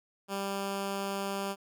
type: tone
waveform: 10% pulse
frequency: 197.2 Hz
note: G3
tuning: 11 cents sharp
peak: -24 dBFS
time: 0.28-1.56 s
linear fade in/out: 50 ms
effects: none